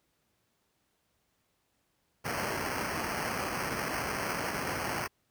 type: noise with sample-and-hold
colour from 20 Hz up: blue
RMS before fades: -34 dBFS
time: 2.24-5.08 s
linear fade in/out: 20 ms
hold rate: 3675 Hz
effects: pink hiss -75 dBFS RMS until 5.3 s + high-pass 60 Hz 12 dB/octave